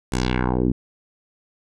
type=tone with low-pass filter sweep; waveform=10% pulse; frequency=62.4 Hz; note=B1; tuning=19 cents sharp; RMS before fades=-21 dBFS; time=0.12-0.72 s; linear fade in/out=5 ms; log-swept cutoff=10000 to 230 Hz; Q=2.2; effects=none